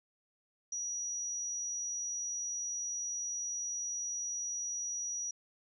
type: tone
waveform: sine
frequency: 5810 Hz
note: F#8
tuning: 32 cents flat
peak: -35 dBFS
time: 0.72-5.31 s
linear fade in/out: 5 ms
effects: none